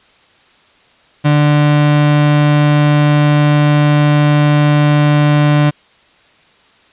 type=tone; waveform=35% pulse; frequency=147.8 Hz; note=D3; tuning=11 cents sharp; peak=-6 dBFS; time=1.24-5.71 s; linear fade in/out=20 ms; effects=white hiss -49 dBFS RMS until 6.92 s + resampled to 8000 Hz